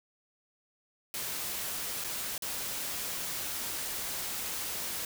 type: noise with dropouts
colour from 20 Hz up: white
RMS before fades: -36 dBFS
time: 1.14-5.05 s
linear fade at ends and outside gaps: 1 ms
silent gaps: 2.04-2.045 / 2.379-2.422 s
effects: none